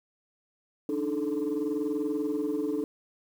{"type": "tone cluster", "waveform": "sine", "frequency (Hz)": [290.1, 310.6, 435.3], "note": ["D4", "D#4", "A4"], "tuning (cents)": [-21, -3, -19], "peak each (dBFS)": -30, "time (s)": [0.89, 2.84], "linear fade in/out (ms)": 2, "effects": ["tanh soft clip ceiling -22 dBFS", "9-bit"]}